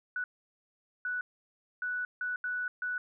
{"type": "tone bursts at uneven times", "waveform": "sine", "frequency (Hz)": 1480, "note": "F#6", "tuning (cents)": 0, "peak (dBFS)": -31, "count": 6, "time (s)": [[0.16, 0.24], [1.05, 1.21], [1.82, 2.05], [2.21, 2.36], [2.44, 2.68], [2.82, 2.98]], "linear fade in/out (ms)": 2, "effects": []}